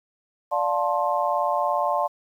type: chord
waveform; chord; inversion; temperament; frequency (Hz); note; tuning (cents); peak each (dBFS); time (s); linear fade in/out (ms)
sine; D minor seventh; none; just; 587.3 / 704.8 / 881 / 1057.2; D5 / F5 / A5 / C6; 0 / +16 / +2 / +18; -26; 0.51-2.08; 20
effects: 9-bit